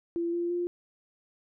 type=tone with pitch steps; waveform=sine; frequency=340 / 345.1 / 350.4 Hz; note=F4 / F4 / F4; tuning=-46 / -21 / +6 cents; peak=-27 dBFS; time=0.16-0.67 s; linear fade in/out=0 ms; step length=170 ms; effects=none